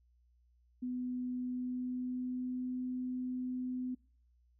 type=tone with pitch glide; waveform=sine; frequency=250 to 252.9 Hz; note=B3 to B3; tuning=+21 to +41 cents; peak=-35 dBFS; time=0.82-3.95 s; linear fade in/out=10 ms; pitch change=+20 cents; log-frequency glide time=1.34-2.8 s; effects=noise-tail reverb RT60 0.5 s tail -26 dB re dry + added 60 Hz sine -66 dBFS peak until 4.59 s